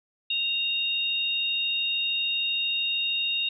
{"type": "tone pair together", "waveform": "sine", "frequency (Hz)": [2785, 3718], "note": ["F7", "A#7"], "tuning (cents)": [-5, -5], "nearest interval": "perfect fourth", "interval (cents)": 500, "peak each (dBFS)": -27, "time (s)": [0.3, 3.49], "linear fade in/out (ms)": 5, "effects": []}